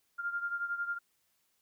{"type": "beating tone pair", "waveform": "sine", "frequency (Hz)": [1396.9, 1407.9], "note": ["F6", "F6"], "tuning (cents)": [0, 14], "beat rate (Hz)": 11, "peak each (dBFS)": [-34, -39], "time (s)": [0.18, 0.99], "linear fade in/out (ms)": 20, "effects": ["white hiss -75 dBFS RMS until 1.61 s"]}